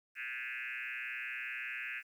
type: tone with frequency modulation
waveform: sine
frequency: 2093 Hz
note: C7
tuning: in tune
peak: -38 dBFS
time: 0.15-2.03 s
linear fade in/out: 50 ms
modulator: 125 Hz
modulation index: 4.6
effects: 11-bit